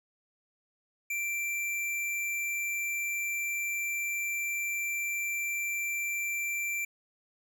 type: tone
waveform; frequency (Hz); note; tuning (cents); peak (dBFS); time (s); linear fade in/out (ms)
square; 2351; D7; +1; -31; 1.1-6.85; 5
effects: none